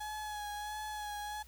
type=tone with vibrato; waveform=35% pulse; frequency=841 Hz; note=G#5; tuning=22 cents sharp; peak=-37 dBFS; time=0-1.43 s; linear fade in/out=10 ms; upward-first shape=sine; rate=1.5 Hz; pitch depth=27 cents each way; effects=added 60 Hz sine -55 dBFS peak until 1.47 s + white hiss -62 dBFS RMS until 1.47 s